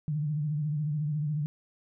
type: tone with vibrato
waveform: sine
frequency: 150 Hz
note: D3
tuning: 37 cents sharp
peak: -27 dBFS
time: 0.08-1.46 s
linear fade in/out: 0 ms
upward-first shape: sine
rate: 14 Hz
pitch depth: 75 cents each way
effects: none